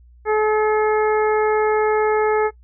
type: harmonic tone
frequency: 428.9 Hz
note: A4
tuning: 44 cents flat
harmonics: 1 / 2 / 3 / 4 / 5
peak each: -16 / -22 / -26 / -28 / -30 dBFS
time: 0.25-2.51 s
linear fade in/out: 50 ms
effects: noise-tail reverb RT60 0.1 s tail -22 dB re dry + added 60 Hz sine -45 dBFS peak until 2.63 s